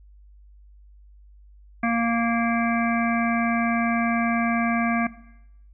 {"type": "harmonic tone", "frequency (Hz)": 232.4, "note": "A#3", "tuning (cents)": -5, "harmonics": [1, 3, 5, 7, 9, 10], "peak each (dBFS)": [-22, -27, -29, -30, -32, -32], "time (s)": [1.83, 5.07], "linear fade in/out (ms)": 5, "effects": ["noise-tail reverb RT60 0.8 s tail -17 dB re dry", "added 50 Hz sine -47 dBFS peak until 5.73 s"]}